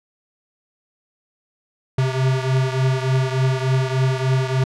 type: beating tone pair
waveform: square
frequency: 130 / 133.4 Hz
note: C3 / C3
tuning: -11 / +34 cents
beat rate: 3.4 Hz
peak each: -19 / -23 dBFS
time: 1.98-4.64 s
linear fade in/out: 5 ms
effects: low-pass 6000 Hz 12 dB/octave